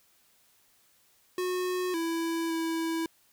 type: tone with pitch steps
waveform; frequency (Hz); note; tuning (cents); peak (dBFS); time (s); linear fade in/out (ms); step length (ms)
square; 364.3 / 330.9 / 327.7; F#4 / E4 / E4; -27 / +7 / -10; -29; 1.38-3.06; 2; 560
effects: white hiss -65 dBFS RMS until 3.32 s